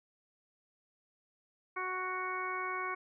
harmonic tone, 370 Hz, F#4, in tune, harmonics 1 / 2 / 3 / 4 / 5 / 6, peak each -43 / -46 / -37 / -42 / -48 / -41 dBFS, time 1.76-2.95 s, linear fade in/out 10 ms, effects none

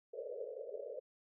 pink band-pass noise, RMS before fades -45 dBFS, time 0.13-1 s, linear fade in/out 10 ms, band 420 to 600 Hz, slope 96 dB/octave, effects none

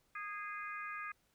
harmonic tone with a mistuned harmonic, 411.6 Hz, G#4, 16 cents flat, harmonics 3 / 4 / 5 / 6, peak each -44 / -46 / -48 / -50 dBFS, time 0.15-1.12 s, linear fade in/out 5 ms, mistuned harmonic 5, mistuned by +16 cents, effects pink hiss -75 dBFS RMS until 1.34 s

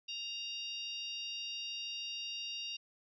harmonic tone, 933 Hz, A#5, 1 cent sharp, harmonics 3 / 4 / 5 / 6, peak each -41 / -46 / -48 / -49 dBFS, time 0.08-2.77 s, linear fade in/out 10 ms, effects none

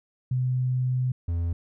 sine / triangle tone pair in turn, 127.2 / 84.9 Hz, C3 / F2, -48 / -48 cents, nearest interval perfect fifth, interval 700 cents, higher first, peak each -22 dBFS, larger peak neither, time 0.31-1.12 / 1.28-1.53 s, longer first, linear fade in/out 5 ms, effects none

